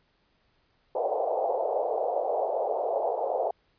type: band-pass noise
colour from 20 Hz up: pink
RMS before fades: -28 dBFS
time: 0.95-3.51 s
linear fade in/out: 5 ms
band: 460 to 800 Hz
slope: 48 dB/octave
effects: pink hiss -69 dBFS RMS until 3.78 s + resampled to 11025 Hz